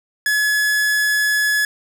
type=tone; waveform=45% pulse; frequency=1701 Hz; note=G#6; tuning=41 cents sharp; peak=-15 dBFS; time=0.26-1.65 s; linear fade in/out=2 ms; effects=none